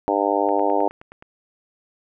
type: harmonic tone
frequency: 100.7 Hz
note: G2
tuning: 47 cents sharp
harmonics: 3 / 4 / 5 / 6 / 7 / 8 / 9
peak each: -25 / -25 / -25 / -25 / -25 / -25 / -25 dBFS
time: 0.08-0.88 s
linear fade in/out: 0 ms
type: click train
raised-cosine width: 0.5 ms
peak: -26 dBFS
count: 8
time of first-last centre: 0.49-1.225 s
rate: 9.53 Hz
effects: none